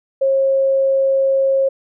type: tone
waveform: sine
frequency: 540 Hz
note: C#5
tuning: 45 cents flat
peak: -12 dBFS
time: 0.21-1.69 s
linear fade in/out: 10 ms
effects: none